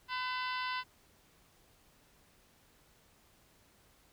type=harmonic tone with a mistuned harmonic; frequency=505 Hz; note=B4; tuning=39 cents sharp; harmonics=2 / 3 / 4 / 5 / 6 / 7 / 8 / 9 / 10; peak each=-37 / -41 / -43 / -45 / -47 / -48 / -49 / -50 / -51 dBFS; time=0.08-0.84 s; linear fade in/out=50 ms; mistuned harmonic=5; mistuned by=+93 cents; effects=pink hiss -66 dBFS RMS until 4.12 s